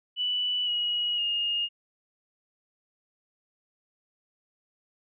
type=tone with pitch steps; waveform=sine; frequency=2967 / 2904 / 2843 Hz; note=F#7 / F#7 / F7; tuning=+4 / -33 / +30 cents; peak=-25 dBFS; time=0.16-1.69 s; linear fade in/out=50 ms; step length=510 ms; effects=none